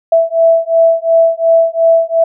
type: beating tone pair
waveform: sine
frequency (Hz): 659 / 661.8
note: E5 / E5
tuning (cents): -1 / +7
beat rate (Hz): 2.8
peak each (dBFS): -10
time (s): 0.12-2.24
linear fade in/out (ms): 5
effects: none